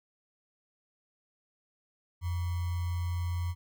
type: tone with sample-and-hold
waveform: sine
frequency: 87.31 Hz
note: F2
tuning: in tune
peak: -29 dBFS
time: 2.21-3.55 s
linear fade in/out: 50 ms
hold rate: 1050 Hz
effects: none